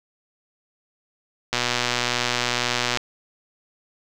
click train, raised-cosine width 0.2 ms, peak -4 dBFS, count 177, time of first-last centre 1.53-2.973 s, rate 122 Hz, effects none

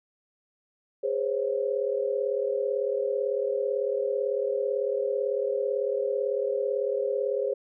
sine tone cluster, 410 / 510 / 548 Hz, G#4 / C5 / C#5, -22 / -44 / -20 cents, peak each -29 dBFS, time 1.03-7.54 s, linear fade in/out 10 ms, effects none

